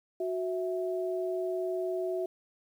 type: tone pair together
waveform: sine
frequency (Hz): 368.2 / 656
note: F#4 / E5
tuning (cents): -8 / -9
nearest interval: minor seventh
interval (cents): 999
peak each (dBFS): -31 / -34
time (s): 0.2-2.26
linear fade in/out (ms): 5
effects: 10-bit